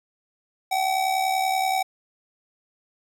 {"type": "tone with amplitude modulation", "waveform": "square", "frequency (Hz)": 760, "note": "F#5", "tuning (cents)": 46, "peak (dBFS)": -19, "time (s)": [0.71, 1.83], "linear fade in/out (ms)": 10, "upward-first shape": "sine", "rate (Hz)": 70.4, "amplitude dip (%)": 60, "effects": []}